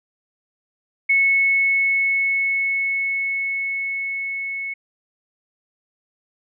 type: tone with level ramp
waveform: sine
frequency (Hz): 2200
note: C#7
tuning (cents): -14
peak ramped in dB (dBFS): -13 to -25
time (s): 1.09-4.74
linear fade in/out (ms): 10
effects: none